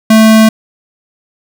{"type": "tone", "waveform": "square", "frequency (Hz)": 220, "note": "A3", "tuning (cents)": 0, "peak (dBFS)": -3, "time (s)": [0.1, 0.49], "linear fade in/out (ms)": 5, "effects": []}